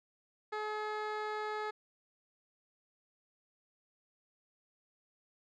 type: tone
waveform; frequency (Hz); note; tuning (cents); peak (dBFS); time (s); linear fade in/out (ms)
15% pulse; 426; G#4; +44; -29; 0.52-1.71; 10
effects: low-pass 3000 Hz 12 dB/octave